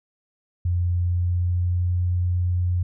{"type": "tone with pitch glide", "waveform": "sine", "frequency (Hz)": [88, 89.13], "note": ["F2", "F2"], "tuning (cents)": [14, 36], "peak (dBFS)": -19, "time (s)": [0.65, 2.83], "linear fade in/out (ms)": 5, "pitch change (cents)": 22, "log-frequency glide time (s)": [0.92, 2.02], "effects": []}